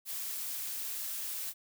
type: noise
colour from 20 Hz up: blue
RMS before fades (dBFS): -38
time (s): 0.05-1.54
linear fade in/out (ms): 50
effects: none